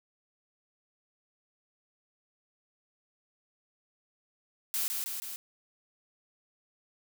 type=noise with echo; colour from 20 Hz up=blue; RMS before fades=-31 dBFS; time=4.74-4.88 s; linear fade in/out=0 ms; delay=160 ms; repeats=3; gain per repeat=-3 dB; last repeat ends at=5.36 s; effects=none